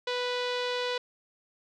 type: tone with low-pass filter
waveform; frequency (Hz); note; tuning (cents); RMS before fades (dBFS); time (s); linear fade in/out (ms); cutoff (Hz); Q
sawtooth; 493.7; B4; -1; -31; 0.07-0.98; 5; 3900; 2.7
effects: none